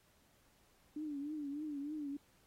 sine tone with vibrato, 293.7 Hz, D4, in tune, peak -39 dBFS, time 0.96-2.17 s, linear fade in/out 5 ms, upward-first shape triangle, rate 3.3 Hz, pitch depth 110 cents each way, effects pink hiss -71 dBFS RMS until 2.46 s + AAC 48 kbps

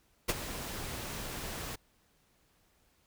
pink noise with ADSR envelope, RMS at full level -27 dBFS, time 0.28-1.76 s, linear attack 16 ms, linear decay 30 ms, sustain -13 dB, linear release 13 ms, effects pink hiss -70 dBFS RMS until 3.06 s

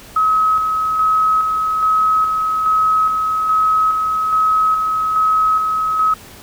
sine tone with tremolo, 1278 Hz, D#6, 46 cents sharp, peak -11 dBFS, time 0.16-6.14 s, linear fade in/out 5 ms, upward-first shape square, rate 1.2 Hz, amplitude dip 35%, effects pink hiss -39 dBFS RMS until 6.42 s

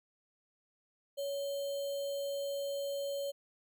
sine tone with sample-and-hold, 561 Hz, C#5, 21 cents sharp, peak -34 dBFS, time 1.17-3.32 s, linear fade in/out 20 ms, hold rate 3675 Hz, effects none

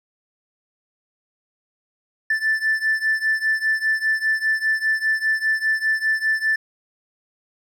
triangle beating tone pair, 1760 / 1765 Hz, A6 / A6, 0 / +5 cents, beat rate 5 Hz, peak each -18 / -20 dBFS, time 2.3-6.56 s, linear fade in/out 5 ms, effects tanh soft clip ceiling -11 dBFS

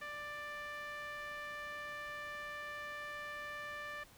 sawtooth tone with band-pass filter, 590 Hz, D5, 8 cents sharp, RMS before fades -45 dBFS, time 0.01-4.04 s, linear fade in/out 10 ms, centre 1700 Hz, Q 2.4, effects pink hiss -61 dBFS RMS until 4.17 s

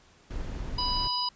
brown noise, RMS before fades -34 dBFS, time 0.3-1.08 s, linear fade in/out 10 ms
harmonic tone, 987.8 Hz, B5, in tune, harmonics 1 / 3 / 4 / 5, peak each -31 / -38 / -39 / -29 dBFS, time 0.78-1.29 s, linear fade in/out 5 ms
effects pink hiss -59 dBFS RMS until 1.35 s + resampled to 16000 Hz

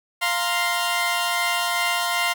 15% pulse chord, F suspended fourth, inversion none, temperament equal, 698.5 / 932.3 / 1046.5 Hz, F5 / Bb5 / C6, 0 / 0 / 0 cents, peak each -18 / -22 / -18 dBFS, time 0.21-2.34 s, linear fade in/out 20 ms, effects none

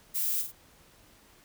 violet noise with echo, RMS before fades -30 dBFS, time 0.14-0.43 s, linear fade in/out 20 ms, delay 46 ms, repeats 2, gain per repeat -7 dB, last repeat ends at 0.522 s, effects pink hiss -59 dBFS RMS until 1.44 s

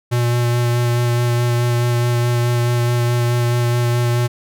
square tone with vibrato, 120.3 Hz, B2, 45 cents flat, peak -15 dBFS, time 0.11-4.28 s, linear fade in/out 20 ms, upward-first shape sine, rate 4.7 Hz, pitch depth 15 cents each way, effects none

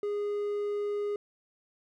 triangle tone, 411.8 Hz, G#4, 15 cents flat, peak -27 dBFS, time 0.03-1.16 s, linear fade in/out 2 ms, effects none

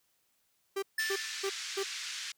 45% pulse tone bursts, 392 Hz, G4, in tune, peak -31 dBFS, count 4, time 0.76-1.834 s, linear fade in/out 10 ms, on 66 ms, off 270 ms
square tone with exponential decay, 1760 Hz, A6, in tune, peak -29 dBFS, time 0.98-1.67 s, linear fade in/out 5 ms, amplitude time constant 150 ms
white band-pass noise, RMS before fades -40 dBFS, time 0.99-2.32 s, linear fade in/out 5 ms, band 1500 to 6400 Hz, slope 24 dB/octave
effects white hiss -74 dBFS RMS until 2.37 s

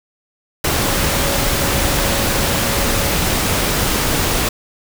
sine tone in noise, 554.4 Hz, C#5, in tune, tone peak -27 dBFS, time 0.83-3.17 s, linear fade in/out 5 ms, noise pink, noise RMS -17 dBFS, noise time 0.64-4.49 s, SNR -13 dB, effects none

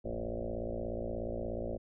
sine tone with frequency modulation, 296.5 Hz, D4, 17 cents sharp, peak -34 dBFS, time 0.04-1.78 s, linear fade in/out 20 ms, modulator 56.8 Hz, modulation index 5.8, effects none

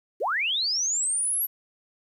sine linear sweep, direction up, 320 to 11840 Hz, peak -23 dBFS, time 0.2-1.47 s, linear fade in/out 20 ms, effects 10-bit

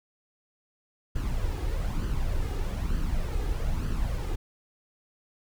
brown noise with flanger, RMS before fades -28 dBFS, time 1.15-4.36 s, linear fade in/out 10 ms, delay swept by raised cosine 0.65 to 2.45 ms, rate 1.1 Hz, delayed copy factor +0.55, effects none

